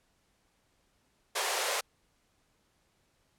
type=high-pass noise; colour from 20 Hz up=pink; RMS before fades=-31 dBFS; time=1.35-1.81 s; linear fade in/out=10 ms; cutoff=430 Hz; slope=48 dB/octave; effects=pink hiss -72 dBFS RMS until 3.38 s + low-pass 11000 Hz 12 dB/octave